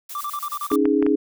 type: noise with tremolo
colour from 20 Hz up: blue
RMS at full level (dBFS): -33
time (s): 0.09-0.76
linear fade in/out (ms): 5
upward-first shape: triangle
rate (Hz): 9.5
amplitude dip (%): 75
type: tone bursts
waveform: triangle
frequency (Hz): 1174.7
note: D6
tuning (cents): 0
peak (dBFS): -23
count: 7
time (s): 0.15-0.759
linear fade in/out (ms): 2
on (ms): 57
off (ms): 35
type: chord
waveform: sine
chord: C# suspended second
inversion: none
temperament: just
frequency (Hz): 277.2 / 311.8 / 415.8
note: C#4 / D#4 / G#4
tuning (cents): 0 / +4 / +2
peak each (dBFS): -20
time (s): 0.71-1.16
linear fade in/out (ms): 10
type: clicks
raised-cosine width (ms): 0.5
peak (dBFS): -15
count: 4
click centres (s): 0.717 / 0.855 / 1.026 / 1.065
effects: none